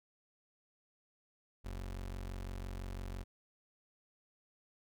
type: tone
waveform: 30% pulse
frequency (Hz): 45.94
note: F#1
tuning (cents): -12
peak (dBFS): -38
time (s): 1.64-3.24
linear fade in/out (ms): 20
effects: none